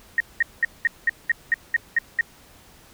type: tone bursts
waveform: sine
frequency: 1864.7 Hz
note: A#6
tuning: in tune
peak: -15 dBFS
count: 10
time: 0.18-2.21 s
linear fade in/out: 2 ms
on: 23 ms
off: 200 ms
effects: pink hiss -51 dBFS RMS until 2.93 s